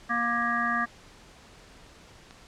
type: harmonic tone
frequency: 236.2 Hz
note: A#3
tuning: 23 cents sharp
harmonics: 1 / 3 / 5 / 7 / 8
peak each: -33 / -34 / -28 / -29 / -33 dBFS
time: 0.09-0.86 s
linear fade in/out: 20 ms
type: click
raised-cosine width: 0.2 ms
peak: -29 dBFS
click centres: 2.309 s
effects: pink hiss -52 dBFS RMS until 2.47 s + low-pass 7000 Hz 12 dB/octave